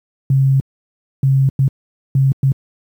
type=tone bursts at uneven times; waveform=sine; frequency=135 Hz; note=C#3; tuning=45 cents flat; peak=-9 dBFS; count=5; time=0.3-0.6 / 1.23-1.49 / 1.59-1.68 / 2.15-2.32 / 2.43-2.52 s; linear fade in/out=2 ms; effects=high-pass 80 Hz 12 dB/octave + 8-bit